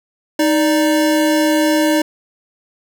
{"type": "tone pair together", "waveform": "square", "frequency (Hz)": [311.1, 587.3], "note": ["D#4", "D5"], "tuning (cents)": [0, 0], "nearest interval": "major seventh", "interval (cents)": 1100, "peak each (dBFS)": [-14, -18], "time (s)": [0.39, 2.02], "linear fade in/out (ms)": 5, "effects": []}